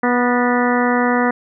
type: harmonic tone with a mistuned harmonic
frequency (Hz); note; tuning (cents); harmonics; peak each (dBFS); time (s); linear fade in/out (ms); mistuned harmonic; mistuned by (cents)
244.5; B3; -17; 1 / 2 / 3 / 4 / 5 / 6 / 7 / 8; -17 / -20 / -22 / -23 / -24 / -25 / -25 / -26; 0.03-1.31; 5; 7; +47
effects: none